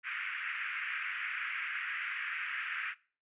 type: band-pass noise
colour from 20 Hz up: pink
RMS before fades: -38 dBFS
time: 0.03-2.95 s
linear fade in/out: 50 ms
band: 1400 to 2600 Hz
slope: 48 dB/octave
effects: noise-tail reverb RT60 0.4 s tail -21 dB re dry + resampled to 8000 Hz